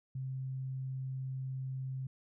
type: tone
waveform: sine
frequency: 131.7 Hz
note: C3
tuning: 12 cents sharp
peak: -36 dBFS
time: 0.15-2.07 s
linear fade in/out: 5 ms
effects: none